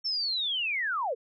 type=linear sweep; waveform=sine; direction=down; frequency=5430 to 415.3 Hz; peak=-27 dBFS; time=0.04-1.15 s; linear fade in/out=20 ms; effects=none